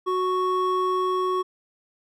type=tone pair together; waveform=triangle; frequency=369.3 / 1108.7 Hz; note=F#4 / C#6; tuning=-3 / 0 cents; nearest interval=octave + perfect fifth; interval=1903 cents; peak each=-22 dBFS; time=0.06-1.43 s; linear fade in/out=20 ms; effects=none